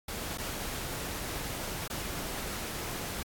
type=noise with dropouts; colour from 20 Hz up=pink; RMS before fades=-37 dBFS; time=0.08-3.23 s; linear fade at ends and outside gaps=5 ms; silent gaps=0.375-0.382 / 1.879-1.899 s; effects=AAC 64 kbps